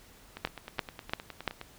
two click trains, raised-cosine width 0.3 ms, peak -12 / -24 dBFS, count 4 / 13, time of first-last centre 0.45-1.477 / 0.37-1.614 s, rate 2.92 / 9.65 Hz, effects pink hiss -56 dBFS RMS until 1.78 s

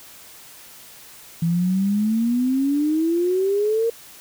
sine exponential sweep, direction up, 164.3 to 466.6 Hz, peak -17 dBFS, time 1.42-3.9 s, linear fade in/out 5 ms, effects white hiss -44 dBFS RMS until 4.2 s

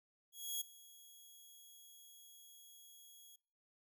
10% pulse tone with ADSR envelope, 3322 Hz, G#7, in tune, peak -29 dBFS, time 0.32-3.36 s, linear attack 290 ms, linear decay 10 ms, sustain -21 dB, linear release 6 ms, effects noise-tail reverb RT60 0.5 s tail -24 dB re dry

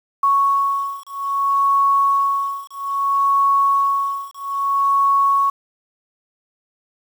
sine beating tone pair, 1108.7 / 1109.31 Hz, C#6 / C#6, 0 / +1 cents, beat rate 0.61 Hz, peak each -18 dBFS, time 0.23-5.5 s, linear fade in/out 5 ms, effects 7-bit

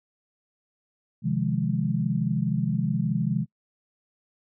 sine chord, F minor seventh, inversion second, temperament equal, 130.81 / 155.56 / 174.61 / 207.7 Hz, C3 / Eb3 / F3 / Ab3, 0 / 0 / 0 / 0 cents, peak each -28 dBFS, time 1.22-3.46 s, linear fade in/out 50 ms, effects noise-tail reverb RT60 0.1 s tail -24 dB re dry

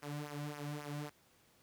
sawtooth tone with flanger, 146.83 Hz, D3, in tune, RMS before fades -43 dBFS, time 0.02-1.1 s, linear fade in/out 10 ms, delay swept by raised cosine 0.24 to 2.44 ms, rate 3.7 Hz, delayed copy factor -0.8, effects pink hiss -68 dBFS RMS until 1.62 s + high-pass 80 Hz 12 dB/octave

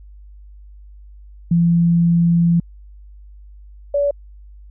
sine tone pair in turn, 170 / 571.8 Hz, F3 / D5, -46 / -46 cents, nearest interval octave + major sixth, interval 2100 cents, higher second, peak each -11 / -14 dBFS, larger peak first, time 1.51-2.6 / 3.94-4.11 s, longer first, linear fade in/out 5 ms, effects added 50 Hz sine -38 dBFS peak until 4.7 s

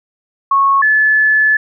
sine tone pair in turn, 1100 / 1728.7 Hz, C#6 / A6, -14 / -31 cents, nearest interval minor sixth, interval 783 cents, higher second, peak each -8 dBFS, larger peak neither, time 0.51-0.82 / 0.82-1.57 s, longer second, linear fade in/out 5 ms, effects none

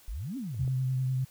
sine exponential two-way sweep, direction up then down, 40.74 to 288.3 to 70.7 Hz, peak -33 dBFS, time 0.08-0.65 s, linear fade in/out 0 ms, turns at 0.37 s
clicks, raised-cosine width 2 ms, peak -42 / -33 dBFS, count 2, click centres 0.545 / 0.678 s
sine tone with vibrato, 130 Hz, C3, 11 cents flat, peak -26 dBFS, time 0.59-1.25 s, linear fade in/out 10 ms, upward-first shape sine, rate 10 Hz, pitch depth 22 cents each way
effects white hiss -58 dBFS RMS until 1.3 s

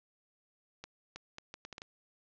accelerating click train, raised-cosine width 0.2 ms, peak -27 dBFS, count 8, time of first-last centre 0.84-1.819 s, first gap 320 ms, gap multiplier 0.7, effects resampled to 16000 Hz + 11-bit

